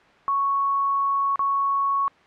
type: tone with dropouts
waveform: sine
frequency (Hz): 1108.7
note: C#6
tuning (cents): 0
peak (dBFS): -19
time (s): 0.28-2.08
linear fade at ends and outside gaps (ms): 0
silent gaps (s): 1.358-1.393
effects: white hiss -53 dBFS RMS until 2.26 s + low-pass 2000 Hz 12 dB/octave